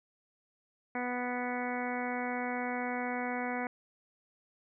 harmonic tone, 246.9 Hz, B3, in tune, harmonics 1 / 2 / 3 / 4 / 5 / 6 / 7 / 8 / 9, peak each -37 / -40 / -38 / -43 / -48 / -43 / -46 / -43 / -43 dBFS, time 0.95-3.67 s, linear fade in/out 2 ms, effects none

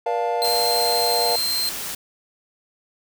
triangle chord, Bb major seventh, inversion none, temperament equal with one note detuned, 477.9 / 587.3 / 698.5 / 880 Hz, Bb4 / D5 / F5 / A5, +43 / 0 / 0 / 0 cents, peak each -23 / -28 / -22 / -25 dBFS, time 0.06-1.36 s, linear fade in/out 5 ms
40% pulse tone, 4157 Hz, C8, 12 cents flat, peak -20 dBFS, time 0.42-1.69 s, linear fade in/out 0 ms
white noise, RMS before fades -30 dBFS, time 0.44-1.95 s, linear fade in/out 5 ms
effects none

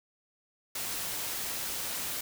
white noise with amplitude modulation, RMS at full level -34 dBFS, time 0.75-2.21 s, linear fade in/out 5 ms, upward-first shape sine, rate 201 Hz, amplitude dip 25%, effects none

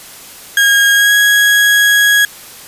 35% pulse tone with pitch glide, 1633 to 1658.7 Hz, G#6 to G#6, -30 to -3 cents, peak -5 dBFS, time 0.57-2.25 s, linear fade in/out 2 ms, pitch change +27 cents, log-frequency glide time 0.94-1.13 s, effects white hiss -34 dBFS RMS until 2.67 s + resampled to 32000 Hz

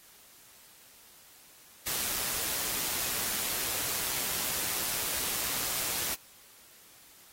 white noise with amplitude modulation, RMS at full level -31 dBFS, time 1.86-6.15 s, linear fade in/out 10 ms, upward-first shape sine, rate 125 Hz, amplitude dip 30%, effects white hiss -56 dBFS RMS until 7.32 s + AAC 48 kbps

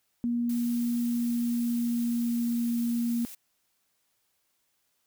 sine tone with pitch glide, 238.1 to 235.5 Hz, A#3 to A#3, +37 to +18 cents, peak -25 dBFS, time 0.24-3.25 s, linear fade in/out 0 ms, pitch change -19 cents, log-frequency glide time 0.88-2.69 s
blue noise, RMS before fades -44 dBFS, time 0.49-3.35 s, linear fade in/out 5 ms
effects white hiss -74 dBFS RMS until 5.06 s

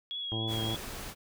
sine tone with vibrato, 3322 Hz, G#7, in tune, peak -34 dBFS, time 0.11-0.76 s, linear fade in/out 0 ms, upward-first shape triangle, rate 3.4 Hz, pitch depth 37 cents each way
harmonic tone, 110.8 Hz, A2, 13 cents sharp, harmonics 1 / 2 / 3 / 4 / 5 / 6 / 7 / 8 / 9, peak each -34 / -41 / -38 / -45 / -48 / -49 / -45 / -55 / -50 dBFS, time 0.32-0.75 s, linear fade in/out 0 ms
pink noise, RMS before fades -41 dBFS, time 0.47-1.15 s, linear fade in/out 50 ms
effects none

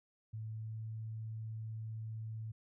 sine tone with pitch glide, 109.8 to 110.56 Hz, A2 to A2, -3 to +9 cents, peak -40 dBFS, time 0.33-2.52 s, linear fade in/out 10 ms, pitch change +12 cents, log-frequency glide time 0.45-0.84 s, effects none

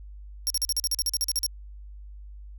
25% pulse tone bursts, 5570 Hz, F8, 5 cents flat, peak -18 dBFS, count 14, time 0.47-1.464 s, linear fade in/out 0 ms, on 32 ms, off 42 ms, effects added 50 Hz sine -40 dBFS peak until 2.58 s

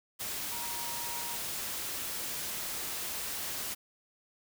sine tone in noise, 945 Hz, A#5, 23 cents sharp, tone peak -43 dBFS, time 0.51-1.37 s, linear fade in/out 20 ms, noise white, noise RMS -37 dBFS, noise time 0.19-3.75 s, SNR -9 dB, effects none

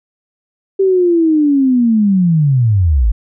sine linear sweep, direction down, 392 to 47.15 Hz, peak -8 dBFS, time 0.79-3.12 s, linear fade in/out 10 ms, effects none

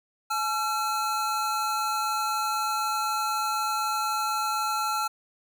square tone pair together, 853.2 / 1356 Hz, G#5 / E6, +46 / +49 cents, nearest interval minor sixth, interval 803 cents, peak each -30 / -28 dBFS, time 0.3-5.08 s, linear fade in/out 10 ms, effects none

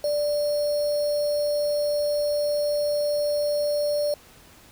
sine tone with sample-and-hold, 587.3 Hz, D5, in tune, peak -21 dBFS, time 0.04-4.14 s, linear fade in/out 2 ms, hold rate 4900 Hz, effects pink hiss -51 dBFS RMS until 4.71 s

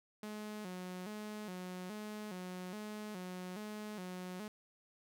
sawtooth tone with vibrato, 196.5 Hz, G3, 4 cents sharp, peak -39 dBFS, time 0.23-4.48 s, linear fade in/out 2 ms, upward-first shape square, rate 1.2 Hz, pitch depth 130 cents each way, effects none

